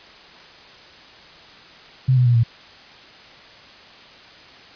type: tone with pitch steps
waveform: sine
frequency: 129.9 / 125.19 / 120.64 / 116.26 Hz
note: C3 / B2 / B2 / A#2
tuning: -12 / +24 / -40 / -4 cents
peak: -12 dBFS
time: 2.08-2.436 s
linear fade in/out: 10 ms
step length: 89 ms
effects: white hiss -44 dBFS RMS until 4.75 s + resampled to 11025 Hz